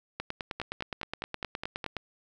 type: two click trains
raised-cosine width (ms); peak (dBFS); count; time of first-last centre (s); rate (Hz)
0.3; -17 / -19; 18 / 7; 0.2-1.967 / 0.6-1.842; 9.62 / 4.83
effects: none